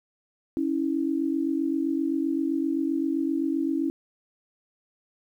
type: tone pair together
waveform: sine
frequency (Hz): 277.2 / 324.9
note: C#4 / E4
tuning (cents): 0 / -25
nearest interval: minor third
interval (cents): 275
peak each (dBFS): -26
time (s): 0.57-3.9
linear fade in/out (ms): 0
effects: 10-bit